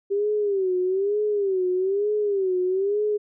sine tone with vibrato, 392 Hz, G4, in tune, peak -20 dBFS, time 0.1-3.18 s, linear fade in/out 20 ms, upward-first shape sine, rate 1.1 Hz, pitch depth 130 cents each way, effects none

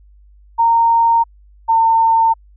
sine tone pair in turn, 923 / 905.6 Hz, A#5 / A5, -17 / +50 cents, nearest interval unison, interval 33 cents, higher first, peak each -9 dBFS, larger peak neither, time 0.58-1.24 / 1.68-2.34 s, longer neither, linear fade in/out 20 ms, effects added 50 Hz sine -43 dBFS peak until 2.56 s

